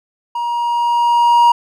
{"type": "tone with level ramp", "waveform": "triangle", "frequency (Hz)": 949, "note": "A#5", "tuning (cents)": 31, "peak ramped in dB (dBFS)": [-16, -4], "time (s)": [0.35, 1.52], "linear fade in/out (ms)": 5, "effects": []}